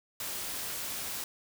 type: noise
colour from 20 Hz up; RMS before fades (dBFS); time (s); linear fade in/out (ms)
white; -37; 0.2-1.24; 2
effects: none